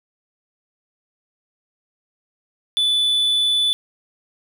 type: tone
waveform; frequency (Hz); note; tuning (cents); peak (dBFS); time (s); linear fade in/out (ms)
triangle; 3481; A7; -19; -14; 2.77-3.73; 0
effects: none